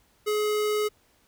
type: tone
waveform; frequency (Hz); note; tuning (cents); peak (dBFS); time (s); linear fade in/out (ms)
square; 422.4; G#4; +29; -24; 0.26-0.89; 20
effects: pink hiss -64 dBFS RMS until 1.27 s